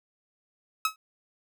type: tone with exponential decay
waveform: sawtooth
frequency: 1284 Hz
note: E6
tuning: 46 cents flat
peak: -16 dBFS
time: 0.85-0.96 s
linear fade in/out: 2 ms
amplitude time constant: 22 ms
effects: none